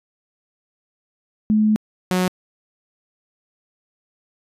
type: tone pair in turn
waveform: sine / sawtooth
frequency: 214.5 / 183.03 Hz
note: A3 / F#3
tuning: -44 / -19 cents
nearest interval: minor third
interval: 275 cents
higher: first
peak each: -13 dBFS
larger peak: neither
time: 1.5-1.76 / 2.11-2.28 s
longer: first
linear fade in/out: 0 ms
effects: resampled to 32000 Hz